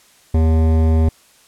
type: tone with hard clipping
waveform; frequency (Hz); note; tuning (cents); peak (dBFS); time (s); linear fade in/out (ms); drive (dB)
sine; 80.1; E2; -49; -13; 0.34-1.09; 5; 15
effects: white hiss -51 dBFS RMS until 1.47 s + low-pass 11000 Hz 12 dB/octave